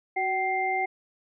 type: tone cluster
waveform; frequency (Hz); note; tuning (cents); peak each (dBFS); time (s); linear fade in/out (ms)
sine; 372.7 / 763 / 2099; F#4 / G5 / C7; +13 / -47 / +5; -33 / -26 / -29; 0.16-0.86; 10
effects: none